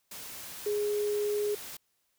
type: tone in noise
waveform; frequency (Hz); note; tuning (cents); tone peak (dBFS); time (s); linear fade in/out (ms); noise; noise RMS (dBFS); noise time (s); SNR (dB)
sine; 415.3; G#4; 0; -27; 0.66-1.55; 5; white; -43; 0.11-1.77; +13
effects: white hiss -75 dBFS RMS until 2.18 s